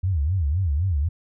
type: tone with vibrato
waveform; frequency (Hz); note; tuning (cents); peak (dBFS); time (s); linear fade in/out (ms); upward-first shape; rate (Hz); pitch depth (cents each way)
sine; 82.41; E2; 0; -19; 0.03-1.09; 10; sine; 3.9; 290
effects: none